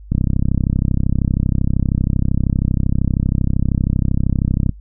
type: click train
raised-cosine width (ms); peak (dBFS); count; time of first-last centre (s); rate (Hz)
5; -4; 151; 0.12-4.693; 32.8
effects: noise-tail reverb RT60 0.1 s tail -22 dB re dry + added 50 Hz sine -35 dBFS peak until 4.8 s